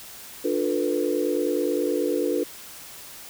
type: chord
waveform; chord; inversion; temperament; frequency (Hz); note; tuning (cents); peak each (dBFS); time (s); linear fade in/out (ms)
sine; B half-diminished seventh; first; just; 296.3 / 355.6 / 444.5 / 493.9; D4 / F4 / A4 / B4; +15 / +31 / +18 / 0; -27; 0.44-2.44; 10
effects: white hiss -42 dBFS RMS until 3.29 s